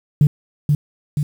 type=tone with echo; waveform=sine; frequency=146.83 Hz; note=D3; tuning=in tune; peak=-7 dBFS; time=0.21-0.27 s; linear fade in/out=2 ms; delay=480 ms; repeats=2; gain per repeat=-4 dB; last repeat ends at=1.23 s; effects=tanh soft clip ceiling -4 dBFS + 7-bit